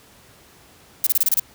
violet noise bursts, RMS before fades -17 dBFS, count 7, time 1.04-1.397 s, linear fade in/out 2 ms, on 27 ms, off 28 ms, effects pink hiss -50 dBFS RMS until 1.54 s + high-pass 60 Hz 12 dB/octave

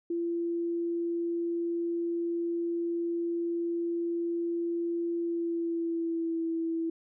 sine tone with pitch glide, 340.2 to 329.2 Hz, F4 to E4, -45 to -2 cents, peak -28 dBFS, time 0.1-6.9 s, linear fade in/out 5 ms, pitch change -57 cents, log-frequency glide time 5.17-6.44 s, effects none

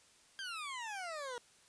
20% pulse exponential sweep, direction down, 1615 to 469.4 Hz, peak -36 dBFS, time 0.39-1.38 s, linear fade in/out 0 ms, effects white hiss -65 dBFS RMS until 1.68 s + resampled to 22050 Hz

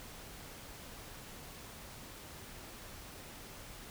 silence, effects pink hiss -50 dBFS RMS until 3.9 s

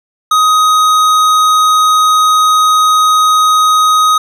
sine tone with tanh clipping, 1255 Hz, D#6, 15 cents sharp, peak -8 dBFS, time 0.31-4.18 s, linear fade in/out 5 ms, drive 16 dB, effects none

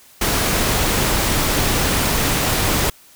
pink noise, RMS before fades -18 dBFS, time 0.21-2.9 s, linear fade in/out 5 ms, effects white hiss -48 dBFS RMS until 3.15 s

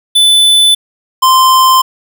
square tone pair in turn, 3500 / 1040.6 Hz, A7 / C6, -10 / -10 cents, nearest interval octave + major sixth, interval 2100 cents, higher first, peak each -5 dBFS, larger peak neither, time 0.15-0.75 / 1.22-1.82 s, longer neither, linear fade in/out 10 ms, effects 7-bit

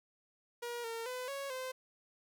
sawtooth tone with pitch steps, 477.1 / 457.5 / 504 / 554 / 516 Hz, A#4 / A#4 / B4 / C#5 / C5, +40 / -32 / +35 / -1 / -24 cents, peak -35 dBFS, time 0.62-1.72 s, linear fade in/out 10 ms, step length 220 ms, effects none

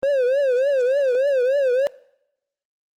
triangle tone with vibrato, 530 Hz, C5, 22 cents sharp, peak -14 dBFS, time 0.03-1.87 s, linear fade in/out 0 ms, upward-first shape triangle, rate 3.4 Hz, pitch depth 170 cents each way, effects noise-tail reverb RT60 0.8 s tail -22 dB re dry + Opus 24 kbps

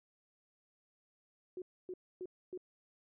sine tone bursts, 365.6 Hz, F#4, 21 cents flat, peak -40 dBFS, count 4, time 1.57-2.576 s, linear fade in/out 2 ms, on 49 ms, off 270 ms, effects none

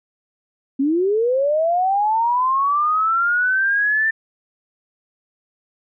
sine linear sweep, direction up, 261.6 to 1792 Hz, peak -15 dBFS, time 0.79-4.11 s, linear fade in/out 10 ms, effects none

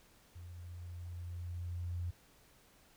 sine tone with level ramp, 87.31 Hz, F2, in tune, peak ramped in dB -47 to -35 dBFS, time 0.35-2.11 s, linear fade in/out 10 ms, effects pink hiss -65 dBFS RMS until 2.96 s

